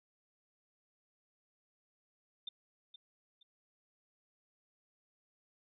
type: tone with echo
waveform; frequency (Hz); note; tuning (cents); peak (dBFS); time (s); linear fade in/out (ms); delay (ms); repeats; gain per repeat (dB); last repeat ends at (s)
sine; 3581; A7; +30; -39; 2.47-2.49; 5; 470; 2; -11; 3.43
effects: none